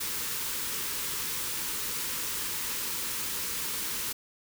white band-stop noise, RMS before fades -33 dBFS, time 0-4.13 s, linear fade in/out 10 ms, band 540 to 850 Hz, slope 96 dB/octave, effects none

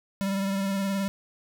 square tone with vibrato, 195.9 Hz, G3, 1 cent flat, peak -26 dBFS, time 0.21-1.08 s, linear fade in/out 0 ms, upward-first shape triangle, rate 19 Hz, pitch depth 35 cents each way, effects none

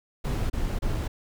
brown noise bursts, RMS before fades -27 dBFS, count 3, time 0.24-1.08 s, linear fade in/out 10 ms, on 260 ms, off 30 ms, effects none

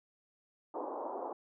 white band-pass noise, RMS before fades -40 dBFS, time 0.74-1.33 s, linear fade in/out 5 ms, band 280 to 1000 Hz, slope 48 dB/octave, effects none

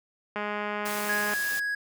click train, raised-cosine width 0.5 ms, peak -17 dBFS, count 204, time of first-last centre 0.36-1.336 s, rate 208 Hz
white noise, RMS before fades -36 dBFS, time 0.85-1.6 s, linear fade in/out 10 ms
triangle tone, 1661.2 Hz, G#6, in tune, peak -25 dBFS, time 1.09-1.75 s, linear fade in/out 5 ms
effects high-pass 150 Hz 12 dB/octave

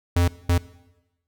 square tone bursts at uneven times, 87.31 Hz, F2, in tune, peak -17 dBFS, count 2, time 0.16-0.28 / 0.49-0.58 s, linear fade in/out 5 ms, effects noise-tail reverb RT60 1.0 s tail -19 dB re dry

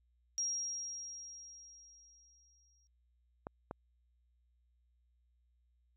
sine tone with exponential decay, 5630 Hz, F8, 13 cents sharp, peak -32 dBFS, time 0.38-2.87 s, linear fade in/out 0 ms, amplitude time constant 540 ms
clicks, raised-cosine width 1 ms, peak -27 dBFS, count 2, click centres 3.469 / 3.711 s
effects added 60 Hz sine -70 dBFS peak until 5.96 s

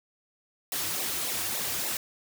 white noise with flanger, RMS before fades -31 dBFS, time 0.72-1.97 s, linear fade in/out 2 ms, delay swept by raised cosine 0.63 to 5.03 ms, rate 3.5 Hz, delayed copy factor -0.8, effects none

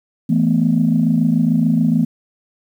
sine chord, E suspended fourth, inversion none, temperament equal, 164.81 / 220 / 246.9 Hz, E3 / A3 / B3, 0 / 0 / 0 cents, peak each -16 dBFS, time 0.29-2.05 s, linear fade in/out 10 ms, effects tanh soft clip ceiling -4 dBFS + 8-bit

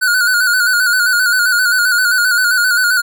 square tone with vibrato, 1466 Hz, F#6, 16 cents flat, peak -11 dBFS, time 0.01-3.02 s, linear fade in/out 20 ms, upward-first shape square, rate 7.6 Hz, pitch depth 47 cents each way, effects none

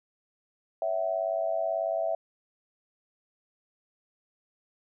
sine tone with amplitude modulation, 659.3 Hz, E5, in tune, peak -22 dBFS, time 0.82-2.15 s, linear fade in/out 2 ms, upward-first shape sine, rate 98.3 Hz, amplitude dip 90%, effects none

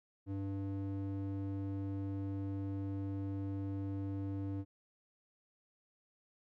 square tone with band-pass filter, 98 Hz, G2, in tune, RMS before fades -39 dBFS, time 0.26-4.65 s, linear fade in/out 50 ms, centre 210 Hz, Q 4.9, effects none

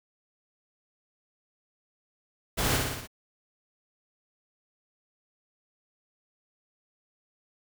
pink noise with echo, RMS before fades -28 dBFS, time 2.57-2.78 s, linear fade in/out 20 ms, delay 59 ms, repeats 5, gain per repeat -3 dB, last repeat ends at 3.075 s, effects none

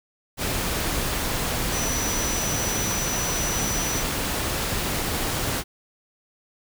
sine tone in noise, 5920 Hz, F#8, in tune, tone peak -28 dBFS, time 1.71-4.04 s, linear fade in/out 50 ms, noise pink, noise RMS -26 dBFS, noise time 0.37-5.64 s, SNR -5 dB, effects none

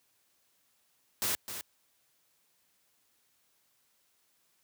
white noise with echo, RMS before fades -31 dBFS, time 1.22-1.35 s, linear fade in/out 0 ms, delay 260 ms, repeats 1, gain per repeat -9 dB, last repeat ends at 1.61 s, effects white hiss -72 dBFS RMS until 4.63 s + high-pass 60 Hz 12 dB/octave

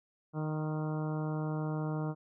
harmonic tone with a mistuned harmonic, 154.4 Hz, D#3, 13 cents flat, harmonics 1 / 2 / 3 / 4 / 5 / 6 / 7 / 8 / 9, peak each -33 / -39 / -43 / -45 / -47 / -49 / -50 / -51 / -52 dBFS, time 0.33-2.15 s, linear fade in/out 50 ms, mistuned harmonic 6, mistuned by +22 cents, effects none

